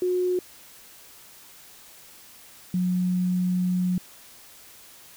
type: tone pair in turn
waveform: sine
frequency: 362.6 / 181.3 Hz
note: F#4 / F#3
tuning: -35 / -35 cents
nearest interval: octave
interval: 1200 cents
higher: first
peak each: -21 / -21 dBFS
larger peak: neither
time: 0.02-0.39 / 2.74-3.98 s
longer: second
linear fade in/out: 2 ms
effects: white hiss -49 dBFS RMS until 5.16 s